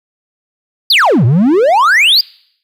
triangle exponential two-way sweep, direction down then up, 4994 to 110 to 4994 Hz, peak -4 dBFS, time 0.9-2.21 s, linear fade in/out 5 ms, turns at 1.25 s, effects noise-tail reverb RT60 0.7 s tail -26 dB re dry

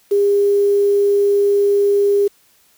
sine tone with quantisation, 404 Hz, G#4, 48 cents flat, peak -11 dBFS, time 0.11-2.28 s, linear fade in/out 10 ms, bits 6, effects white hiss -55 dBFS RMS until 2.77 s

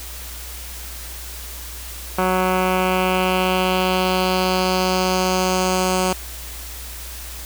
10% pulse tone with low-pass filter sweep, 185 Hz, F#3, in tune, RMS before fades -19 dBFS, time 2.18-6.13 s, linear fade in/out 5 ms, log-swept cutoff 1800 to 8500 Hz, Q 1.9, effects added 60 Hz sine -34 dBFS peak until 7.45 s + white hiss -35 dBFS RMS until 7.45 s

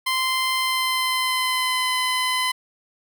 15% pulse tone with pitch glide, 1039 to 1017 Hz, C6 to C6, -12 to -50 cents, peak -14 dBFS, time 0.06-2.52 s, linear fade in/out 10 ms, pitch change -38 cents, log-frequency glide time 0.58-1.94 s, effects none

